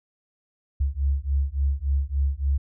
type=beating tone pair; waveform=sine; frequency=67.7 / 71.2 Hz; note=C#2 / C#2; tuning=-40 / +47 cents; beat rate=3.5 Hz; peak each=-24 dBFS; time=0.8-2.58 s; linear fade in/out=10 ms; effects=none